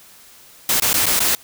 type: noise with dropouts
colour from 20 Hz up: white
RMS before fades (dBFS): -17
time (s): 0.69-1.35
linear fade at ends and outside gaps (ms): 2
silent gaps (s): 0.8-0.821 / 0.931-0.941 / 1.058-1.065 / 1.193-1.203
effects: white hiss -46 dBFS RMS until 1.43 s